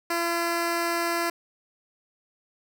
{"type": "tone", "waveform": "10% pulse", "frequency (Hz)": 339.9, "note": "F4", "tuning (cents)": -47, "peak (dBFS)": -16, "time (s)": [0.1, 1.3], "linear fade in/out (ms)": 5, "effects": []}